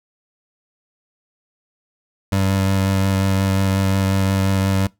25% pulse tone with vibrato, 96.6 Hz, G2, 25 cents flat, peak -12 dBFS, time 2.32-4.87 s, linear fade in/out 5 ms, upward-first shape triangle, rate 5.6 Hz, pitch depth 17 cents each way, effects noise-tail reverb RT60 0.2 s tail -22 dB re dry

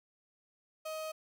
35% pulse tone, 629 Hz, D#5, 19 cents sharp, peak -36 dBFS, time 0.85-1.12 s, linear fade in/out 10 ms, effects none

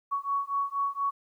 sine beating tone pair, 1116 / 1120.2 Hz, C#6 / C#6, +11 / +18 cents, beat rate 4.2 Hz, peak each -30 dBFS, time 0.11-1.11 s, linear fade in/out 20 ms, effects 11-bit

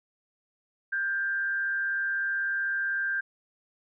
sine tone with frequency modulation, 1584 Hz, G6, 18 cents sharp, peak -26 dBFS, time 0.92-3.21 s, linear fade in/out 10 ms, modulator 133 Hz, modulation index 0.41, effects none

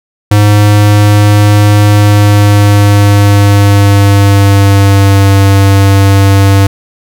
square tone with pitch glide, 103.83 to 98.29 Hz, G#2 to G2, 0 to +5 cents, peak -3 dBFS, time 0.31-6.67 s, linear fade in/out 5 ms, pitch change -95 cents, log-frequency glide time 1.85-5.31 s, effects none

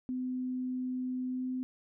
sine tone with pitch glide, 254.2 to 255.7 Hz, C4 to C4, -50 to -40 cents, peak -32 dBFS, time 0.09-1.63 s, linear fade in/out 0 ms, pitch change +10 cents, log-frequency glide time 1.29-1.46 s, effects none

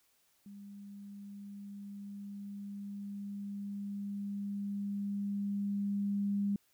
sine tone with level ramp, 201.3 Hz, G3, 46 cents sharp, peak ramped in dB -47 to -29 dBFS, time 0.46-6.56 s, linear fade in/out 2 ms, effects white hiss -72 dBFS RMS until 6.73 s

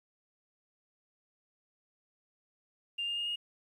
sine tone with pitch steps, 2800 / 2819 / 2839 / 2859 Hz, F7 / F7 / F7 / F7, +4 / +16 / +28 / +40 cents, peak -31 dBFS, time 2.98-3.36 s, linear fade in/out 10 ms, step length 95 ms, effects tanh soft clip ceiling -28 dBFS + 11-bit

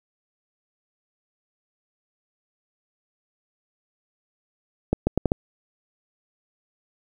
accelerating click train, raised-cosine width 2 ms, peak -6 dBFS, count 5, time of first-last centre 4.93-5.319 s, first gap 140 ms, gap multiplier 0.76, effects 8-bit

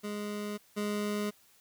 25% pulse tone pair in turn, 207.7 / 207.7 Hz, G#3 / G#3, 0 / 0 cents, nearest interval unison, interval 0 cents, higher neither, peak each -31 / -27 dBFS, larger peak second, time 0.03-0.58 / 0.76-1.31 s, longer neither, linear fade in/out 20 ms, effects white hiss -63 dBFS RMS until 1.6 s

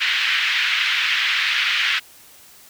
white band-pass noise, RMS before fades -20 dBFS, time 0-2 s, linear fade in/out 20 ms, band 1600 to 3200 Hz, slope 24 dB/octave, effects white hiss -47 dBFS RMS until 2.69 s

